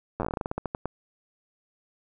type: slowing click train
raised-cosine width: 1 ms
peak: -15 dBFS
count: 17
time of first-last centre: 0.2-0.856 s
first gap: 9 ms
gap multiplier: 1.18
effects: none